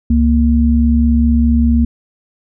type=tone pair together; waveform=sine; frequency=69.51 / 233.8 Hz; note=C#2 / A#3; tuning=+5 / +5 cents; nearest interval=octave + major sixth; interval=2100 cents; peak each=-11 dBFS; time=0.1-1.85 s; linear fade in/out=5 ms; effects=none